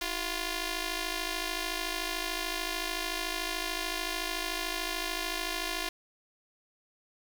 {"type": "ring-modulated tone", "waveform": "5% pulse", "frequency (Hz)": 349.2, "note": "F4", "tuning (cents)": 0, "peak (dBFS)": -17, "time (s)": [0.01, 5.89], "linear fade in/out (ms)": 2, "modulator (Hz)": 1370, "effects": []}